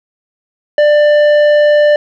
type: tone with tanh clipping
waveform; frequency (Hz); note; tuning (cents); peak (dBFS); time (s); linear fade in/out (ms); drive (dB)
sine; 593; D5; +17; -7; 0.78-1.96; 2; 10
effects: none